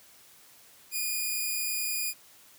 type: tone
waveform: 5% pulse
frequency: 2447 Hz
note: D#7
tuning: 29 cents flat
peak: -19 dBFS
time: 0.91-2.14 s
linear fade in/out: 50 ms
effects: white hiss -56 dBFS RMS until 2.58 s + high-pass 60 Hz 12 dB/octave